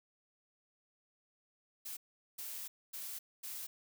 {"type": "noise bursts at uneven times", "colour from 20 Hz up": "blue", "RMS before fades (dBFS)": -44, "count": 4, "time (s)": [[1.85, 1.97], [2.38, 2.68], [2.93, 3.19], [3.43, 3.67]], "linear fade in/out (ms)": 10, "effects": []}